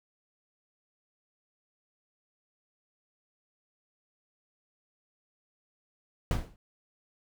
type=noise with exponential decay; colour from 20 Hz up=brown; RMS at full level=-22 dBFS; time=6.31-6.56 s; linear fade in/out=1 ms; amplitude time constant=53 ms; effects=none